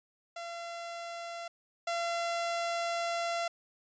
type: tone pair in turn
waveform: sawtooth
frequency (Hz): 682 / 682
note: F5 / F5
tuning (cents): -41 / -41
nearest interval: unison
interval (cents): 0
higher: neither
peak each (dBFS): -35 / -27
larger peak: second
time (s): 0.36-1.48 / 1.87-3.48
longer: second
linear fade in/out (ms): 5
effects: resampled to 16000 Hz